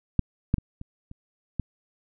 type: clicks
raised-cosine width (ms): 5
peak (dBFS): -7 / -7 / -19 / -25 / -29 / -14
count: 6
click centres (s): 0.193 / 0.541 / 0.583 / 0.814 / 1.114 / 1.597
effects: none